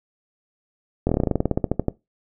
slowing click train, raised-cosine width 2 ms, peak -6 dBFS, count 18, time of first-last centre 1.07-1.883 s, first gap 22 ms, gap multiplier 1.09, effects noise-tail reverb RT60 0.2 s tail -20 dB re dry

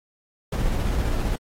brown noise with tremolo, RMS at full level -22 dBFS, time 0.52-1.36 s, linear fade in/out 5 ms, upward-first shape square, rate 15 Hz, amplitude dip 25%, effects AAC 48 kbps

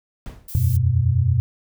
brown noise with exponential decay, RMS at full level -29 dBFS, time 0.26-0.59 s, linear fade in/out 0 ms, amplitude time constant 70 ms
violet noise, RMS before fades -35 dBFS, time 0.48-0.77 s, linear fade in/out 5 ms
sine chord, E suspended second, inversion none, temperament equal with one note detuned, 83.17 / 92.5 / 123.47 Hz, E2 / F#2 / B2, +16 / 0 / 0 cents, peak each -23 / -19 / -18 dBFS, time 0.55-1.4 s, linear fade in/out 0 ms
effects none

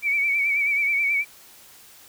sine tone with vibrato, 2283 Hz, D7, 50 cents flat, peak -19 dBFS, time 0.02-1.25 s, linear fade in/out 50 ms, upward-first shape sine, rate 9.3 Hz, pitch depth 54 cents each way, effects white hiss -49 dBFS RMS until 2.08 s

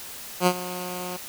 10% pulse tone with ADSR envelope, 180 Hz, F#3, 47 cents flat, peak -7 dBFS, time 0.4-1.17 s, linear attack 67 ms, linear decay 62 ms, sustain -16 dB, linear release 9 ms, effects white hiss -39 dBFS RMS until 1.28 s

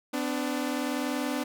sawtooth tone pair together, 253.2 / 293.7 Hz, B3 / D4, +43 / 0 cents, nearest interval minor third, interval 257 cents, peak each -27 dBFS, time 0.13-1.44 s, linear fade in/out 10 ms, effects none

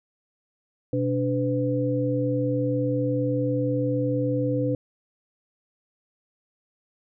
sine tone cluster, 126.2 / 291.5 / 502 Hz, B2 / D4 / B4, +38 / -13 / +28 cents, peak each -26 dBFS, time 0.93-4.75 s, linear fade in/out 2 ms, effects none

